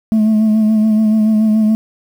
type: tone with vibrato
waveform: sine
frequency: 216.8 Hz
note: A3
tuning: 25 cents flat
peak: -6 dBFS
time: 0.12-1.75 s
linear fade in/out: 0 ms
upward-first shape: sine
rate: 7 Hz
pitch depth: 31 cents each way
effects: tanh soft clip ceiling -8 dBFS + 7-bit